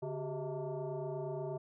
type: tone with frequency modulation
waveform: sine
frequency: 115.8 Hz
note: A#2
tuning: 11 cents flat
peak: -36 dBFS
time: 0.02-1.58 s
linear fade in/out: 10 ms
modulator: 260 Hz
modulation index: 2.4
effects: none